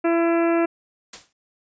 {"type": "harmonic tone", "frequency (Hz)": 335.8, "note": "E4", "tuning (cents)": 32, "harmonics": [1, 2, 3, 4, 5, 6, 7, 8], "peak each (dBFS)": [-18, -23, -32, -30, -34, -38, -35, -38], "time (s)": [0.04, 0.66], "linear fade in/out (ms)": 10}
{"type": "noise with exponential decay", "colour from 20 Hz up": "white", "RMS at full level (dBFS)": -32, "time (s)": [1.13, 1.33], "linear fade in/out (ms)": 5, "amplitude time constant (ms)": 42}
{"effects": ["resampled to 16000 Hz"]}